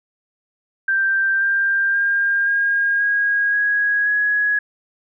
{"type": "tone with pitch steps", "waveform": "sine", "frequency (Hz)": [1573, 1589.4, 1606.1, 1622.8, 1639.8, 1656.9, 1674.3], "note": ["G6", "G6", "G6", "G#6", "G#6", "G#6", "G#6"], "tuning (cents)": [6, 23, 42, -41, -22, -5, 14], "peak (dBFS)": -15, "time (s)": [0.88, 4.59], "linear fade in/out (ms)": 5, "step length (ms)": 530, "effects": []}